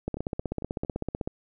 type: two click trains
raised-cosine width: 2 ms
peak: -23 / -16 dBFS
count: 4 / 20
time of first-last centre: 0.17-0.849 / 0.08-1.275 s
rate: 4.42 / 15.9 Hz
effects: none